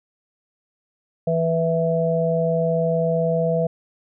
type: harmonic tone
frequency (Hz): 164.8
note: E3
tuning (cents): 0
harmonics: 1 / 3 / 4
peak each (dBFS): -22 / -22 / -22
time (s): 1.27-3.67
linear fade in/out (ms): 5
effects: none